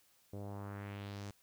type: tone with low-pass filter sweep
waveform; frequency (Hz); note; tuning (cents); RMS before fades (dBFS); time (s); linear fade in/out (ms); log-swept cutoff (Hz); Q
sawtooth; 100.8; G2; +49; -45; 0.33-1.31; 5; 500 to 7400; 1.9
effects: white hiss -70 dBFS RMS until 1.42 s